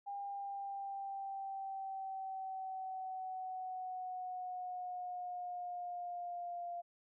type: exponential sweep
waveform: sine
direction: down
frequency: 804 to 695 Hz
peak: -40 dBFS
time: 0.06-6.82 s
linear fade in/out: 20 ms
effects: none